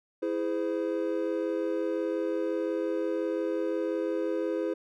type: chord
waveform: triangle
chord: E augmented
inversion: none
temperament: equal with one note detuned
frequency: 329.6 / 415.3 / 513.7 Hz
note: E4 / G#4 / B#4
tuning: 0 / 0 / -32 cents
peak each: -29 / -31 / -30 dBFS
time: 0.22-4.74 s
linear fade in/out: 10 ms
effects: none